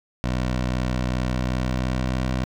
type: tone with pitch glide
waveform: 15% pulse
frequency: 62.5 to 63.78 Hz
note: B1 to C2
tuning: +21 to -44 cents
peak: -16 dBFS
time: 0.24-2.44 s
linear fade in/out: 0 ms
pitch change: +35 cents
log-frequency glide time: 1.22-2.31 s
effects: low-pass 6000 Hz 12 dB/octave + 7-bit